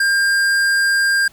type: tone with tanh clipping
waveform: sine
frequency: 1601 Hz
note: G6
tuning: 36 cents sharp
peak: -15 dBFS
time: 0-1.28 s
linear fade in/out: 5 ms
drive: 17 dB
effects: pink hiss -49 dBFS RMS until 1.32 s